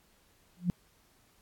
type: tone with exponential growth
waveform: sine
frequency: 177.3 Hz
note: F3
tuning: 26 cents sharp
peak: -21 dBFS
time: 0.57-0.7 s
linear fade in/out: 0 ms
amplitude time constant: 27 ms
effects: pink hiss -66 dBFS RMS until 1.41 s + AAC 64 kbps